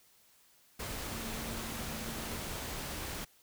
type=tone in noise; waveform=sine; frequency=226.2 Hz; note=A3; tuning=48 cents sharp; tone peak=-46 dBFS; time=1.09-2.36 s; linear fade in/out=10 ms; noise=pink; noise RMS=-40 dBFS; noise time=0.79-3.25 s; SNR=-9 dB; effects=white hiss -65 dBFS RMS until 3.42 s